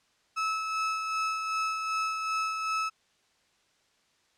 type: tone with tremolo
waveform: 35% pulse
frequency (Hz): 1301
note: E6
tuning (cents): -23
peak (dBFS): -25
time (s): 0.36-2.9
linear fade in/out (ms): 20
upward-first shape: sine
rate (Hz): 2.6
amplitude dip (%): 40
effects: white hiss -68 dBFS RMS until 4.37 s + low-pass 6000 Hz 12 dB/octave